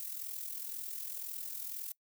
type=noise with amplitude modulation; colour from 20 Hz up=violet; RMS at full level=-39 dBFS; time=0-1.92 s; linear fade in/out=0 ms; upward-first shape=sine; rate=42 Hz; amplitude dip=60%; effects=noise-tail reverb RT60 0.1 s tail -22 dB re dry